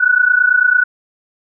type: tone pair together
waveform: sine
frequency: 1464 / 1493 Hz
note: F#6 / F#6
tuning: -19 / +15 cents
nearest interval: unison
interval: 34 cents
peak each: -12 dBFS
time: 0-0.84 s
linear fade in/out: 10 ms
effects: none